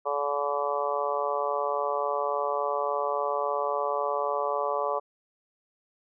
harmonic tone, 143.6 Hz, D3, 39 cents flat, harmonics 3 / 4 / 5 / 6 / 7 / 8, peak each -33 / -30 / -34 / -35 / -33 / -32 dBFS, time 0.05-5 s, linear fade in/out 20 ms, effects none

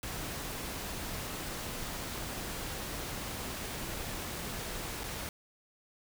pink noise with dropouts, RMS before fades -39 dBFS, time 0.03-5.29 s, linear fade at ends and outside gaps 1 ms, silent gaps 5.035-5.04 s, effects none

